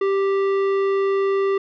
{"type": "tone with tanh clipping", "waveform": "sine", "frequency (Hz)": 392, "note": "G4", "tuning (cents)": 0, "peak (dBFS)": -19, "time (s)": [0.01, 1.58], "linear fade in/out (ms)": 5, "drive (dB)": 13, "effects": []}